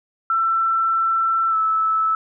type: tone with pitch glide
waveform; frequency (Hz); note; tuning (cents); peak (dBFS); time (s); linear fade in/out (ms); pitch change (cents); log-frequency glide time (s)
sine; 1339 to 1308.4; E6 to E6; +27 to -13; -16; 0.3-2.15; 2; -40; 1.5-1.55
effects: none